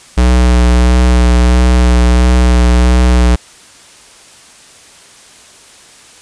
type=tone with vibrato; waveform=square; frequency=61.2 Hz; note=B1; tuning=15 cents flat; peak=-6 dBFS; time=0.17-3.36 s; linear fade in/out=10 ms; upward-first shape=sine; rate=1.5 Hz; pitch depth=19 cents each way; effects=white hiss -39 dBFS RMS until 6.21 s + resampled to 22050 Hz